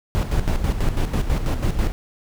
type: noise with tremolo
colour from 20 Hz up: brown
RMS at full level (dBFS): -18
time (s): 0.15-1.92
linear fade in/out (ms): 0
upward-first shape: square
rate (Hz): 6.1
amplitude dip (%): 60
effects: none